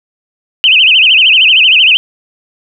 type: tone with vibrato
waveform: sine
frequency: 2794 Hz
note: F7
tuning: in tune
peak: -3 dBFS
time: 0.64-1.97 s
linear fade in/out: 0 ms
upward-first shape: sine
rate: 13 Hz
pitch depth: 200 cents each way
effects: none